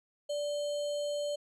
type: tone with sample-and-hold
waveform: sine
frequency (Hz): 584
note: D5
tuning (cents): -10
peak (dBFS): -31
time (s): 0.29-1.36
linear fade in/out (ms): 10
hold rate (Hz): 3675
effects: resampled to 22050 Hz